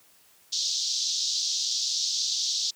white band-pass noise, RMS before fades -28 dBFS, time 0.52-2.71 s, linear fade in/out 10 ms, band 3600 to 6200 Hz, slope 48 dB/octave, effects white hiss -59 dBFS RMS until 2.75 s + high-pass 60 Hz 12 dB/octave

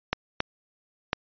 clicks, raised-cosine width 0.3 ms, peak -7 dBFS, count 3, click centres 0.13 / 0.404 / 1.131 s, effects resampled to 11025 Hz

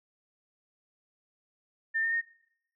sine tone with pitch steps, 1798 / 1822 / 1846.4 Hz, A6 / A#6 / A#6, +37 / -40 / -17 cents, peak -26 dBFS, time 1.94-2.216 s, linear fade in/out 20 ms, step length 92 ms, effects noise-tail reverb RT60 0.7 s tail -21 dB re dry

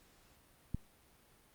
click, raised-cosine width 5 ms, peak -23 dBFS, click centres 0.746 s, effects pink hiss -66 dBFS RMS until 1.54 s + Opus 48 kbps

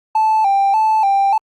triangle tone with vibrato, 830.6 Hz, G#5, in tune, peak -8 dBFS, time 0.15-1.38 s, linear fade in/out 5 ms, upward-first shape square, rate 1.7 Hz, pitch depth 88 cents each way, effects tanh soft clip ceiling -7 dBFS + Opus 48 kbps

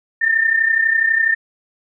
sine tone pair together, 1777.9 / 1810 Hz, A6 / A6, +18 / +48 cents, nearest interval unison, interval 30 cents, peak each -19 / -14 dBFS, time 0.21-1.35 s, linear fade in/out 10 ms, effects none

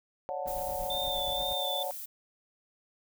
sine chord, D major seventh, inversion third, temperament just, 550.6 / 587.3 / 734.2 / 881 Hz, C#5 / D5 / F#5 / A5, -12 / 0 / -14 / +2 cents, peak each -37 / -39 / -36 / -41 dBFS, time 0.29-1.91 s, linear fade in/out 0 ms
brown noise with tremolo, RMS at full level -43 dBFS, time 0.45-1.54 s, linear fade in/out 10 ms, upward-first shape triangle, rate 8.6 Hz, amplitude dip 70%
violet noise, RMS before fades -41 dBFS, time 0.47-2.06 s, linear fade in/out 10 ms
sine tone with vibrato, 3566 Hz, A7, 22 cents sharp, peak -32 dBFS, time 0.9-1.83 s, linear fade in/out 2 ms, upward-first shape sine, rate 2.1 Hz, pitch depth 26 cents each way
effects none

